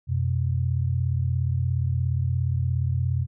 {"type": "tone pair together", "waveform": "sine", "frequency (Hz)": [89.5, 126.57], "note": ["F2", "B2"], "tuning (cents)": [43, 43], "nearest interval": "tritone", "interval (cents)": 600, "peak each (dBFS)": -24, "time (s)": [0.07, 3.27], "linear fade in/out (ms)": 50, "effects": []}